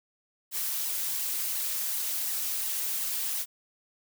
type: noise with flanger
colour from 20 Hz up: blue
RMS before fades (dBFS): -31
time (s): 0.51-3.46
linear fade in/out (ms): 50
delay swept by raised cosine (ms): 0.99 to 6.49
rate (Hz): 2.8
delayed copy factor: +0.75
effects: none